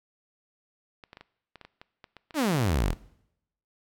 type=clicks; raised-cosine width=0.3 ms; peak=-29 dBFS; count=12; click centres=1.038 / 1.131 / 1.171 / 1.21 / 1.557 / 1.613 / 1.65 / 1.815 / 2.042 / 2.167 / 2.308 / 2.343 s
type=exponential sweep; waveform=sawtooth; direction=down; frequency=339.4 to 34.29 Hz; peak=-19 dBFS; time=2.34-2.95 s; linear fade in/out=50 ms
effects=noise-tail reverb RT60 0.8 s tail -20 dB re dry